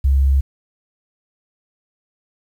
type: tone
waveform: sine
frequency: 68 Hz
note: C#2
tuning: 33 cents flat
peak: -11 dBFS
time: 0.04-0.41 s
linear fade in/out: 10 ms
effects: 8-bit